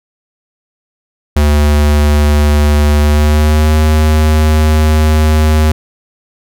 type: tone with pitch glide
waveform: square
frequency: 74 to 77.32 Hz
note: D2 to D#2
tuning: +14 to -10 cents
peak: -7 dBFS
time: 1.36-5.72 s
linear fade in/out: 5 ms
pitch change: +76 cents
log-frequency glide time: 2.99-3.75 s
effects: none